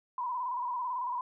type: tone with vibrato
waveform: sine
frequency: 987.8 Hz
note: B5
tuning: in tune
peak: -31 dBFS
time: 0.18-1.21 s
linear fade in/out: 2 ms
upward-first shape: square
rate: 18 Hz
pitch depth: 53 cents each way
effects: none